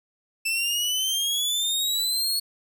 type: exponential sweep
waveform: sawtooth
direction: up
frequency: 2645 to 4379 Hz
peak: -20 dBFS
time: 0.45-2.4 s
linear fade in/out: 10 ms
effects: none